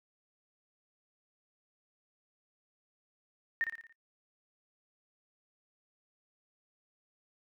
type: tone with echo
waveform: sine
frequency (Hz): 1828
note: A#6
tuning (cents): -34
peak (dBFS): -27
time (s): 3.61-3.64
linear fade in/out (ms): 0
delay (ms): 57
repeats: 5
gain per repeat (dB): -6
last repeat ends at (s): 3.925
effects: noise-tail reverb RT60 0.2 s tail -26 dB re dry